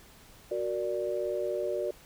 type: chord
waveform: sine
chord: Gb augmented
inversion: none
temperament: equal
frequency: 370 / 466.2 / 587.3 Hz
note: Gb4 / Bb4 / D5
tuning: 0 / 0 / 0 cents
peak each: -33 / -35 / -32 dBFS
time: 0.51-1.91 s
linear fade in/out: 5 ms
effects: pink hiss -55 dBFS RMS until 2.05 s